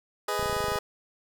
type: chord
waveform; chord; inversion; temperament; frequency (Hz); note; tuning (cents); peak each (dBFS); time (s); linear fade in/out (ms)
20% pulse; G# minor; none; just; 415.3 / 498.4 / 623; G#4 / B4 / D#5; 0 / +16 / +2; -26 / -28 / -28; 0.28-0.79; 5
type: clicks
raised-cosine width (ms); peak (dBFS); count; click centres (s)
5; -25; 11; 0.395 / 0.428 / 0.459 / 0.497 / 0.528 / 0.566 / 0.605 / 0.642 / 0.683 / 0.719 / 0.758
effects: none